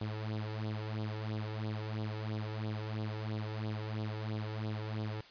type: tone with flanger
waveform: sawtooth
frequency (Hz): 107.9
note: A2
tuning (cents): -33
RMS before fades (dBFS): -38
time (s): 0.01-5.21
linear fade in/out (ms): 5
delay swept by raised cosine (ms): 0.22 to 2.32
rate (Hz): 3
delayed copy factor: +0.7
effects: white hiss -56 dBFS RMS until 5.3 s + resampled to 11025 Hz